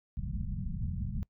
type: low-pass noise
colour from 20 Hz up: pink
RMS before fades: -35 dBFS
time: 0.17-1.23 s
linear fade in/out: 0 ms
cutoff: 220 Hz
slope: 96 dB/octave
effects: noise-tail reverb RT60 0.1 s tail -22 dB re dry